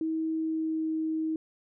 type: tone with pitch glide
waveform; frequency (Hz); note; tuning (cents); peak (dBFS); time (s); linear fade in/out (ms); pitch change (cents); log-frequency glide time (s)
sine; 320 to 317.2; D#4 to D#4; +49 to +33; -27; 0.01-1.36; 2; -16; 0.33-0.9
effects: none